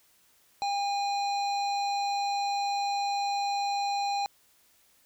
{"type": "harmonic tone with a mistuned harmonic", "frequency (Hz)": 819, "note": "G#5", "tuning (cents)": -24, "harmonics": [1, 3, 5, 7, 9], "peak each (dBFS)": [-27, -41, -37, -49, -48], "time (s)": [0.62, 4.26], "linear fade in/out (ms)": 0, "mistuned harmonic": 1, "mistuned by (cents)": -33, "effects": ["white hiss -64 dBFS RMS until 5.05 s"]}